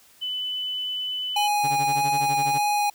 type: tone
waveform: sine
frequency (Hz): 3003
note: F#7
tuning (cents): +25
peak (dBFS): -26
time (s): 0.21-1.48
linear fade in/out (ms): 20
type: tone with vibrato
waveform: square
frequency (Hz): 826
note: G#5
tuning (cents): -10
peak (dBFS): -21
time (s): 1.36-2.9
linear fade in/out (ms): 5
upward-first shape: sine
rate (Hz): 1.7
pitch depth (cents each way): 9
type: tone with tremolo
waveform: sawtooth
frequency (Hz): 142.7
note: D3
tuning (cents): -49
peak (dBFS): -25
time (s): 1.63-2.59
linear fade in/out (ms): 20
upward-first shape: sine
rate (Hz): 12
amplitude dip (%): 85
effects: white hiss -55 dBFS RMS until 2.94 s